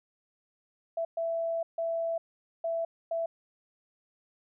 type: tone bursts at uneven times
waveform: sine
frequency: 664 Hz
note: E5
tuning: 12 cents sharp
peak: -28 dBFS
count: 5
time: 0.97-1.05 / 1.17-1.63 / 1.78-2.18 / 2.64-2.85 / 3.11-3.26 s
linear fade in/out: 5 ms
effects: none